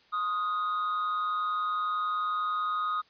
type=tone with amplitude modulation; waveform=triangle; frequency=1244.5 Hz; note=D#6; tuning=in tune; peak=-23 dBFS; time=0.12-3.02 s; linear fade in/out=20 ms; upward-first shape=sine; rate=180 Hz; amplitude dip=55%; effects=white hiss -62 dBFS RMS until 3.09 s + resampled to 11025 Hz